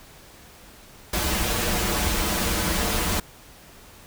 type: noise with comb filter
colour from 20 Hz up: pink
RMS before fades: -24 dBFS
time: 1.13-3.2 s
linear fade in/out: 5 ms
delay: 7.5 ms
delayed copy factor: -0.8
effects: pink hiss -48 dBFS RMS until 4.06 s